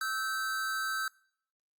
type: tone pair together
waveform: square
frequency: 1303 / 1549.5 Hz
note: E6 / G6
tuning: -20 / -21 cents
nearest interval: minor third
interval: 299 cents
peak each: -36 / -34 dBFS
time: 0.01-1.08 s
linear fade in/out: 2 ms
effects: noise-tail reverb RT60 0.6 s tail -23 dB re dry + Opus 48 kbps